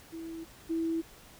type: tone pair in turn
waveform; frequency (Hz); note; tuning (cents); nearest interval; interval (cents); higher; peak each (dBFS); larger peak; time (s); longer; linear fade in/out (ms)
sine; 327.9 / 327.9; E4 / E4; -9 / -9; unison; 0; neither; -38 / -28; second; 0.12-0.45 / 0.69-1.02; neither; 20
effects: pink hiss -54 dBFS RMS until 1.39 s